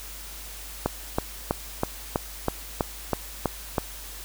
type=click train; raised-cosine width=1 ms; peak=-8 dBFS; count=10; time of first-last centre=0.86-3.782 s; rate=3.08 Hz; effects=added 50 Hz sine -42 dBFS peak until 4.24 s + white hiss -41 dBFS RMS until 4.24 s